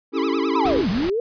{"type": "chord", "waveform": "triangle", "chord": "A dominant seventh", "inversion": "first", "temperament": "equal", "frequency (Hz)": [277.2, 329.6, 392, 440], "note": ["C#4", "E4", "G4", "A4"], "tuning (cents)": [0, 0, 0, 0], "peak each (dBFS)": [-22, -22, -24, -25], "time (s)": [0.12, 0.84], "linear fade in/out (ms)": 50}
{"type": "tone with vibrato", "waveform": "sawtooth", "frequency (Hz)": 1132, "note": "C#6", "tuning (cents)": 36, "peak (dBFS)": -24, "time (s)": [0.13, 0.74], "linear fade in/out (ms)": 50, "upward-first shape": "sine", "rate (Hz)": 9.6, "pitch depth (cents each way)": 260}
{"type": "linear two-way sweep", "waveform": "sine", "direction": "down then up", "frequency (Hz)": [1046.5, 164.81, 487.4], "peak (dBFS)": -19, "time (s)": [0.55, 1.2], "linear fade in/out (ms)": 2, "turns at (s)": 0.89}
{"type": "noise", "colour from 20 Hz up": "pink", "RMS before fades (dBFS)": -29, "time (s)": [0.65, 1.1], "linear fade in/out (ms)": 5}
{"effects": ["resampled to 11025 Hz"]}